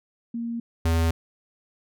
sine / square tone pair in turn, 233.1 / 82.41 Hz, A#3 / E2, 0 / 0 cents, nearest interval octave + tritone, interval 1800 cents, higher first, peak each -27 / -20 dBFS, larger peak second, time 0.34-0.6 / 0.85-1.11 s, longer neither, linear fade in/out 5 ms, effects none

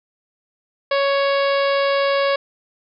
harmonic tone with a mistuned harmonic, 556 Hz, C#5, 5 cents sharp, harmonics 1 / 2 / 3 / 4 / 5 / 6 / 7 / 8 / 9, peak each -17 / -23 / -27 / -29 / -31 / -33 / -34 / -35 / -36 dBFS, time 0.91-2.36 s, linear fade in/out 5 ms, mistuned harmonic 9, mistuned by -25 cents, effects none

